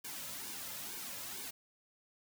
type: noise with flanger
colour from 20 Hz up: white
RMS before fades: -44 dBFS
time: 0.04-1.51 s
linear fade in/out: 10 ms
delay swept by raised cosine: 1.5 to 2.7 ms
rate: 2.2 Hz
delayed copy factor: -0.7
effects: none